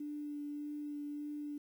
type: tone with vibrato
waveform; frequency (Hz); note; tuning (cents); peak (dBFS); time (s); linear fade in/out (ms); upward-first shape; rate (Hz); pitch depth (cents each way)
sine; 293.7; D4; 0; -39; 0-1.58; 5; sine; 1.7; 13
effects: 11-bit